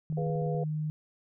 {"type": "tone with pitch glide", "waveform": "sine", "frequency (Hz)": [155.56, 153.51], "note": ["D#3", "D#3"], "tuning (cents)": [0, -23], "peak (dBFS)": -29, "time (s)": [0.1, 0.9], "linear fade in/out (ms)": 0, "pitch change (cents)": -23, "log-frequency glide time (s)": [0.25, 0.68]}
{"type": "clicks", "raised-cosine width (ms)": 2, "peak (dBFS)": -35, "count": 9, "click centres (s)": [0.125, 0.19, 0.221, 0.268, 0.3, 0.355, 0.42, 0.463, 0.548]}
{"type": "chord", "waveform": "sine", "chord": "F diminished", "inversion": "first", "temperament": "equal", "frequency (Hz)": [415.3, 493.9, 698.5], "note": ["Ab4", "Cb5", "F5"], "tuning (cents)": [0, 0, 0], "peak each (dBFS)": [-37, -34, -38], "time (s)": [0.17, 0.64], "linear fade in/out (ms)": 5}
{"effects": []}